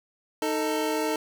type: tone pair together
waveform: 25% pulse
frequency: 311.1 / 444.1 Hz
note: D#4 / A4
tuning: 0 / +16 cents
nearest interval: tritone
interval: 616 cents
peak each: -24 dBFS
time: 0.42-1.16 s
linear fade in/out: 2 ms
effects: none